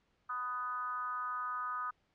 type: tone with frequency modulation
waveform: sine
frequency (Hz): 1244.5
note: D#6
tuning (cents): 0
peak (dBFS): -35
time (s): 0.29-1.91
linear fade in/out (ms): 10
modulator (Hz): 245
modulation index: 0.73
effects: pink hiss -75 dBFS RMS until 2.14 s + low-pass 4000 Hz 12 dB/octave